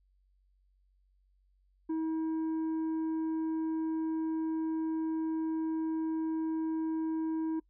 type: tone with tanh clipping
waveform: sine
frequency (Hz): 320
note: D#4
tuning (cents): +49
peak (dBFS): -31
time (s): 1.89-7.6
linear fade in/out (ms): 10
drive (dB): 5
effects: noise-tail reverb RT60 0.1 s tail -25 dB re dry + added 47 Hz sine -66 dBFS peak until 7.69 s